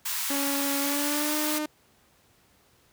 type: high-pass noise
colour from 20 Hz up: white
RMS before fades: -30 dBFS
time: 0.05-1.59 s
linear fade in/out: 10 ms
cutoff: 850 Hz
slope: 48 dB/octave
type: tone with pitch glide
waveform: sawtooth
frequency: 280 to 303.6 Hz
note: C#4 to D#4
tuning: +18 to -42 cents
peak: -24 dBFS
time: 0.3-1.66 s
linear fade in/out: 5 ms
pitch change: +140 cents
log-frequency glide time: 0.8-1.37 s
effects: pink hiss -62 dBFS RMS until 2.92 s + high-pass 60 Hz 12 dB/octave